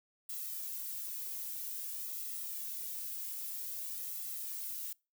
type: noise with flanger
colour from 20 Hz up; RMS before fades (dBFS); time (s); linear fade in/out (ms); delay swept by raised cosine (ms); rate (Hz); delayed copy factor
violet; -41; 0.29-4.93; 5; 1.5 to 2.38; 0.51; +0.6
effects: noise-tail reverb RT60 0.3 s tail -26 dB re dry